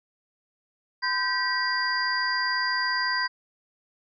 sine tone cluster, 1015 / 1561 / 1933 / 4799 Hz, B5 / G6 / B6 / D8, +47 / -8 / -38 / +37 cents, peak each -29 dBFS, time 1.02-3.28 s, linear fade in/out 20 ms, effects none

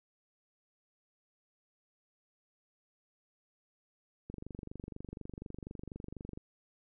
click train, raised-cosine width 3 ms, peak -30 dBFS, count 51, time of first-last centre 4.3-6.375 s, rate 24.1 Hz, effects none

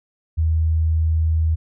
sine tone, 80.1 Hz, E2, 49 cents flat, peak -15 dBFS, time 0.37-1.56 s, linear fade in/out 20 ms, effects none

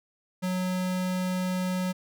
square tone, 183.7 Hz, F#3, 12 cents flat, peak -27 dBFS, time 0.42-1.93 s, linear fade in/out 20 ms, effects none

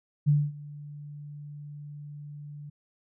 sine tone with ADSR envelope, 146.6 Hz, D3, 3 cents flat, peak -17 dBFS, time 0.26-2.7 s, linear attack 27 ms, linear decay 230 ms, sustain -22 dB, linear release 9 ms, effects none

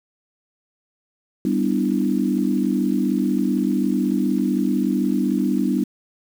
sine chord, E minor seventh, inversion first, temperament equal, 196 / 246.9 / 293.7 / 329.6 Hz, G3 / B3 / D4 / E4, 0 / 0 / 0 / 0 cents, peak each -22 / -22 / -23 / -26 dBFS, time 1.45-5.84 s, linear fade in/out 2 ms, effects 7-bit

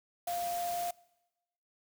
sine tone in noise, 698.5 Hz, F5, in tune, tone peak -32 dBFS, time 0.27-0.91 s, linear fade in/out 5 ms, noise white, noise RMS -43 dBFS, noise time 0.27-0.91 s, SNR +8 dB, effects noise-tail reverb RT60 1.0 s tail -23 dB re dry

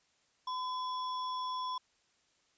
sine tone with sample-and-hold, 1013 Hz, B5, 44 cents sharp, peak -34 dBFS, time 0.47-1.78 s, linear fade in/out 5 ms, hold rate 4410 Hz, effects white hiss -72 dBFS RMS until 2.57 s + resampled to 16000 Hz

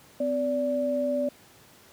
sine tone pair together, 255.4 / 580 Hz, C4 / D5, -42 / -22 cents, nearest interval octave + major second, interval 1420 cents, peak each -29 / -25 dBFS, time 0.2-1.29 s, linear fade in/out 5 ms, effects pink hiss -54 dBFS RMS until 1.92 s + high-pass 100 Hz 12 dB/octave

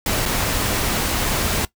pink noise with dropouts, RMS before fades -21 dBFS, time 0.06-1.65 s, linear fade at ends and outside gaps 2 ms, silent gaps 0.255-0.259 s, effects noise-tail reverb RT60 0.1 s tail -18 dB re dry

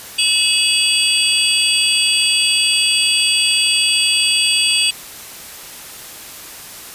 sine tone cluster, 2572 / 2905 / 3375 / 4664 / 8260 Hz, E7 / F#7 / G#7 / D8 / C9, -43 / -32 / +27 / -13 / -23 cents, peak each -19 dBFS, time 0.18-4.91 s, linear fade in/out 10 ms, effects white hiss -34 dBFS RMS until 6.94 s + resampled to 32000 Hz

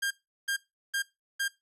sawtooth tone bursts, 1605 Hz, G6, 40 cents sharp, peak -24 dBFS, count 4, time 0.02-1.482 s, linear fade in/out 10 ms, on 88 ms, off 370 ms, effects noise-tail reverb RT60 0.2 s tail -19 dB re dry + resampled to 32000 Hz

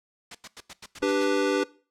white noise bursts, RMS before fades -38 dBFS, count 8, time 0.31-1.245 s, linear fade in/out 5 ms, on 39 ms, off 89 ms
brown noise with exponential growth, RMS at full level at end -40 dBFS, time 0.95-1.05 s, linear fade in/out 1 ms, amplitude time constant 21 ms
square chord, G major, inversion second, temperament equal, 293.7 / 392 / 493.9 Hz, D4 / G4 / B4, 0 / 0 / 0 cents, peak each -27 dBFS, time 1.02-1.64 s, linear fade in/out 10 ms
effects noise-tail reverb RT60 0.4 s tail -21 dB re dry + low-pass 6000 Hz 12 dB/octave

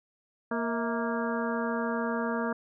harmonic tone with a mistuned harmonic, 233.1 Hz, A#3, in tune, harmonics 1 / 2 / 3 / 4 / 5 / 6 / 7, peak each -31 / -34 / -36 / -37 / -38 / -39 / -39 dBFS, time 0.51-2.53 s, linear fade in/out 5 ms, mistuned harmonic 3, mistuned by -120 cents, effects none

